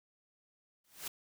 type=noise with exponential growth; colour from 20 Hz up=white; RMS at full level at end=-37 dBFS; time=0.84-1.08 s; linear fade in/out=5 ms; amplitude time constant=51 ms; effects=none